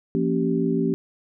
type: tone cluster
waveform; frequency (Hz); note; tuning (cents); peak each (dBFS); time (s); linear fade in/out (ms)
sine; 171.2 / 231.8 / 278.5 / 388; F3 / A#3 / C#4 / G4; -34 / -10 / +8 / -18; -25; 0.15-0.94; 0
effects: none